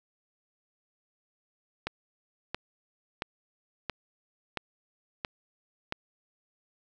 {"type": "click train", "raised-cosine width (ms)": 0.3, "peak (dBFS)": -15, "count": 7, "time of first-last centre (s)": [1.87, 5.924], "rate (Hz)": 1.48, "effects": []}